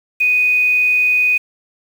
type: tone with quantisation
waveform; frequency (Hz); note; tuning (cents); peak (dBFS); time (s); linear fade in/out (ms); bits
sine; 2489; D#7; 0; -11; 0.2-1.38; 10; 6
effects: none